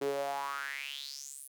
sawtooth tone with high-pass filter sweep, 139.6 Hz, C#3, 13 cents sharp, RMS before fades -38 dBFS, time 0.01-1.48 s, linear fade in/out 10 ms, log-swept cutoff 360 to 11000 Hz, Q 6.1, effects none

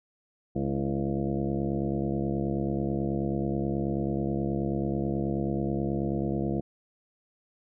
harmonic tone with a mistuned harmonic, 69.3 Hz, C#2, in tune, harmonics 1 / 2 / 3 / 4 / 5 / 6 / 7 / 8 / 9 / 10, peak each -37 / -32 / -31 / -39 / -32 / -41 / -38 / -43 / -43 / -41 dBFS, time 0.55-6.61 s, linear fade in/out 10 ms, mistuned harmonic 5, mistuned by -52 cents, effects none

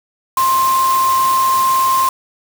sine tone in noise, 1054 Hz, C6, 12 cents sharp, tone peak -11 dBFS, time 0.37-2.09 s, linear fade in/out 2 ms, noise white, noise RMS -24 dBFS, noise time 0.37-2.09 s, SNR +10 dB, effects none

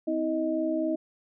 sine tone cluster, 257.3 / 321.2 / 626 Hz, C4 / E4 / D#5, -29 / -45 / +10 cents, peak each -33 / -27 / -30 dBFS, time 0.07-0.96 s, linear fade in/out 10 ms, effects none

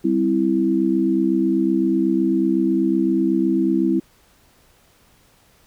sine chord, C major, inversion second, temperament equal, 196 / 261.6 / 329.6 Hz, G3 / C4 / E4, 0 / 0 / 0 cents, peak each -22 / -21 / -18 dBFS, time 0.04-4 s, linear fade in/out 10 ms, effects pink hiss -56 dBFS RMS until 5.66 s

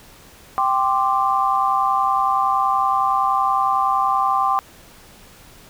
sine chord, G suspended fourth, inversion none, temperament just, 784 / 1045.3 / 1176 Hz, G5 / C6 / D6, 0 / -2 / +2 cents, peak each -20 dBFS, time 0.58-4.59 s, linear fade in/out 0 ms, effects pink hiss -46 dBFS RMS until 5.69 s

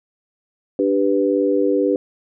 sine chord, G major, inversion second, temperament equal, 293.7 / 392 / 493.9 Hz, D4 / G4 / B4, 0 / 0 / 0 cents, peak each -19 dBFS, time 0.79-1.96 s, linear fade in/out 2 ms, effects none

